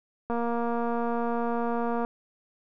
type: click train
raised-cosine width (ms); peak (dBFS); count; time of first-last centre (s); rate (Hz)
1; -17; 412; 0.3-2.049; 235
effects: none